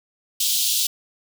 pink high-pass noise, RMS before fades -21 dBFS, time 0.4-0.87 s, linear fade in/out 5 ms, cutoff 3100 Hz, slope 48 dB/octave, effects none

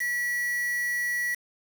triangle tone with quantisation, 1940 Hz, B6, 31 cents flat, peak -24 dBFS, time 0-1.35 s, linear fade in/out 10 ms, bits 6, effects none

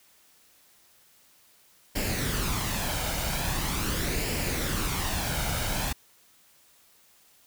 pink noise with flanger, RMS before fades -29 dBFS, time 1.95-5.93 s, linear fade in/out 10 ms, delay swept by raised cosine 0.4 to 1.36 ms, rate 0.42 Hz, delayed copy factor +0.5, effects white hiss -60 dBFS RMS until 7.46 s

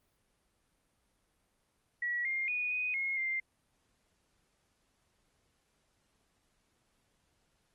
sine tone with pitch steps, 1929 / 2118 / 2467 / 2492 / 2158 / 2097 Hz, B6 / C7 / D#7 / D#7 / C#7 / C7, -41 / +21 / -15 / +2 / -47 / +3 cents, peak -31 dBFS, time 2.02-3.4 s, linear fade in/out 5 ms, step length 230 ms, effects pink hiss -75 dBFS RMS until 7.74 s + Opus 32 kbps

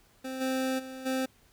25% pulse tone with level steps, 261.5 Hz, C4, 1 cent flat, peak -31 / -24 / -36 / -24 dBFS, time 0.24-1.26 s, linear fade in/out 10 ms, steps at 0.4 / 0.78 / 1.05 s, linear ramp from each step 20 ms, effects pink hiss -63 dBFS RMS until 1.52 s

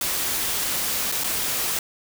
white noise with dropouts, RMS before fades -25 dBFS, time 0.01-1.79 s, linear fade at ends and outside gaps 2 ms, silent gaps 1.117-1.122 / 1.237-1.242 s, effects none

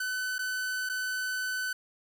45% pulse tone with dropouts, 1509 Hz, F#6, 34 cents sharp, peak -30 dBFS, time 0-1.73 s, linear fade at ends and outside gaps 5 ms, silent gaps 0.383-0.39 / 0.891-0.896 s, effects none

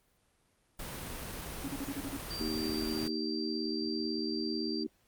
pink noise, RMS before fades -41 dBFS, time 0.79-3.08 s, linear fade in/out 5 ms
triangle tone bursts, 277.2 Hz, C#4, in tune, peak -33 dBFS, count 7, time 1.64-2.167 s, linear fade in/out 2 ms, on 41 ms, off 40 ms
sine tone, 4699 Hz, D8, in tune, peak -38 dBFS, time 2.3-4.84 s, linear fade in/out 10 ms
sine chord, Eb major, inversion second, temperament equal with one note detuned, 233.1 / 311.1 / 389.1 Hz, Bb3 / Eb4 / G4, 0 / 0 / -13 cents, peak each -37 / -36 / -39 dBFS, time 2.4-4.87 s, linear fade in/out 5 ms
effects pink hiss -71 dBFS RMS until 5.07 s + Opus 32 kbps

